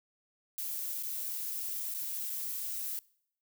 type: noise with dropouts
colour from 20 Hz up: violet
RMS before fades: -37 dBFS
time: 0.58-2.99 s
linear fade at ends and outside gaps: 0 ms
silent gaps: 1.026-1.034 / 1.94-1.947 / 2.297-2.301 s
effects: noise-tail reverb RT60 0.7 s tail -24 dB re dry